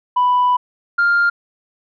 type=tone pair in turn; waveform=sine; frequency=990 / 1400.1 Hz; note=B5 / F6; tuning=+4 / +4 cents; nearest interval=tritone; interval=600 cents; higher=second; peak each=-10 dBFS; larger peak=neither; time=0.16-0.57 / 0.98-1.3 s; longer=first; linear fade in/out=10 ms; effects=tanh soft clip ceiling -9 dBFS